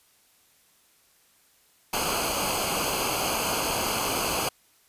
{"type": "noise with comb filter", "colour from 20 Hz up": "pink", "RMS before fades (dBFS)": -27, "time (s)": [1.93, 4.49], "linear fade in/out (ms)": 5, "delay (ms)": 0.54, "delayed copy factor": -0.8, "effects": ["white hiss -62 dBFS RMS until 4.88 s", "resampled to 32000 Hz"]}